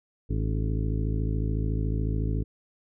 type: harmonic tone with a mistuned harmonic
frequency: 53.9 Hz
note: A1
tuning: 35 cents flat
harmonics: 1 / 2 / 3 / 4 / 5 / 6 / 7 / 8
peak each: -27 / -29 / -34 / -40 / -37 / -40 / -43 / -41 dBFS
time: 0.29-2.44 s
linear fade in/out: 20 ms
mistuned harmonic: 6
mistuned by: -64 cents
effects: none